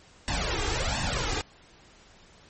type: noise with flanger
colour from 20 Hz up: pink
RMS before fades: -28 dBFS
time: 0.28-1.41 s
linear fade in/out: 0 ms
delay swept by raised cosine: 1.1 to 2.5 ms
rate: 1.4 Hz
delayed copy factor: +0.8
effects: pink hiss -55 dBFS RMS until 2.49 s + MP3 32 kbps